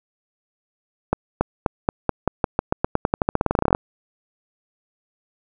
accelerating click train, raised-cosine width 1 ms, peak -3 dBFS, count 27, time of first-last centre 1.13-3.749 s, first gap 280 ms, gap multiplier 0.9, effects none

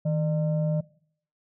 sine tone pair together, 158.28 / 600 Hz, D#3 / D5, +30 / +37 cents, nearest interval octave + major seventh, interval 2307 cents, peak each -22 / -29 dBFS, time 0.05-0.81 s, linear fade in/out 10 ms, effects noise-tail reverb RT60 0.6 s tail -21 dB re dry + tanh soft clip ceiling -17 dBFS

